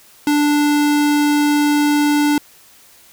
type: tone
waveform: square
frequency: 293.7 Hz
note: D4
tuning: in tune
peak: -13 dBFS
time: 0.27-2.38 s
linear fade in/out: 2 ms
effects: white hiss -47 dBFS RMS until 3.12 s